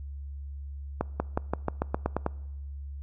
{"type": "accelerating click train", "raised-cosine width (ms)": 1, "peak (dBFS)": -12, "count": 10, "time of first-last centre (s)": [1.01, 2.264], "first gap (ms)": 190, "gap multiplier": 0.92, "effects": ["noise-tail reverb RT60 1.0 s tail -23 dB re dry", "added 70 Hz sine -36 dBFS peak until 3.02 s"]}